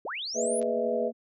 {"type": "linear sweep", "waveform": "sine", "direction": "up", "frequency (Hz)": [304.2, 10548], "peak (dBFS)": -32, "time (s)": [0.05, 0.6], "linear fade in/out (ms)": 2}
{"type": "chord", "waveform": "sine", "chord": "E major seventh", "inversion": "first", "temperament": "equal with one note detuned", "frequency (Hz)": [415.3, 493.9, 615.8, 659.3], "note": ["G#4", "B4", "D#5", "E5"], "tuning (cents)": [0, 0, -18, 0], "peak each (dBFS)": [-32, -29, -33, -31], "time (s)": [0.34, 1.12], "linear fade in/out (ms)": 50}
{"type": "tone with tremolo", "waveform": "sine", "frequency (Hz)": 233.1, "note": "A#3", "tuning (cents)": 0, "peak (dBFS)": -33, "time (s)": [0.34, 1.13], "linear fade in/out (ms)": 50, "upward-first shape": "sine", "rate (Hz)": 12, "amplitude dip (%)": 30}
{"type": "clicks", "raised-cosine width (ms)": 0.2, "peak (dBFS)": -30, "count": 2, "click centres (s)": [0.616, 0.627]}
{"effects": []}